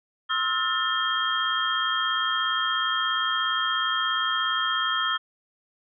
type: tone cluster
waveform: sine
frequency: 1057 / 1298 / 1415 / 1786 / 3216 Hz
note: C6 / E6 / F6 / A6 / G7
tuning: +17 / -27 / +22 / +25 / +44 cents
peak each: -34 / -27 / -31 / -30 / -27 dBFS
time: 0.29-5.18 s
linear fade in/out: 20 ms
effects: none